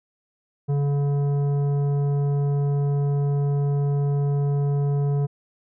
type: tone with tanh clipping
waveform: sine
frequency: 142.4 Hz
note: C#3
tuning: 47 cents sharp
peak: -21 dBFS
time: 0.68-5.27 s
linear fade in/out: 20 ms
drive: 11 dB
effects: none